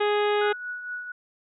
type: harmonic tone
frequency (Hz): 415.3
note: G#4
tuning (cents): 0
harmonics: 1 / 2 / 3 / 4 / 5 / 6 / 7 / 8 / 9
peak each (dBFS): -22 / -28 / -32 / -34 / -36 / -38 / -39 / -40 / -41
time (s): 0-0.53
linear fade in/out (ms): 10
type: tone with tremolo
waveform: sine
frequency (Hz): 1469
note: F#6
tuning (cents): -13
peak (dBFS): -29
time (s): 0.41-1.12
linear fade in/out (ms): 5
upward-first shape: triangle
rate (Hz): 4.3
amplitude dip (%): 55
effects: none